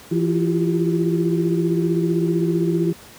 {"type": "tone cluster", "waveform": "sine", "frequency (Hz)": [168.2, 335.3, 350.8, 391.7], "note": ["E3", "E4", "F4", "G4"], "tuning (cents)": [35, 30, 8, -1], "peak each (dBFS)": [-20, -21, -25, -26], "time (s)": [0.11, 2.93], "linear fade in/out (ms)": 10, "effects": ["pink hiss -43 dBFS RMS until 3.18 s", "high-pass 80 Hz 12 dB/octave"]}